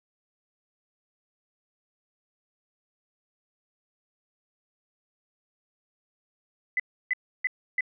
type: tone bursts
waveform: sine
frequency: 2011 Hz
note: B6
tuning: 31 cents sharp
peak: -22 dBFS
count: 4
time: 6.77-7.808 s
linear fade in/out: 2 ms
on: 27 ms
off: 310 ms
effects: none